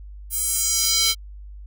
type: tone with high-pass filter sweep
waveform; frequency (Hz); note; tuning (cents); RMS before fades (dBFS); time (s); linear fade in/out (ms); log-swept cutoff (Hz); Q
square; 448.2; A4; +32; -21; 0.3-1.15; 50; 11000 to 3600; 1.9
effects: added 50 Hz sine -36 dBFS peak until 1.66 s